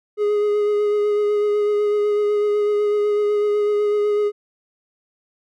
triangle tone with vibrato, 415.9 Hz, G#4, 2 cents sharp, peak -14 dBFS, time 0.17-4.32 s, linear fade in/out 50 ms, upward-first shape sine, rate 8 Hz, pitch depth 16 cents each way, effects none

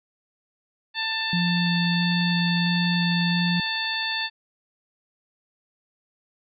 harmonic tone, 889 Hz, A5, 18 cents sharp, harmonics 1 / 2 / 3 / 4 / 5, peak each -34 / -29 / -32 / -30 / -31 dBFS, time 0.94-4.3 s, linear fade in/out 50 ms
sine tone with vibrato, 173.3 Hz, F3, 13 cents flat, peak -21 dBFS, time 1.33-3.6 s, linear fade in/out 2 ms, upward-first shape square, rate 1.5 Hz, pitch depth 8 cents each way
effects none

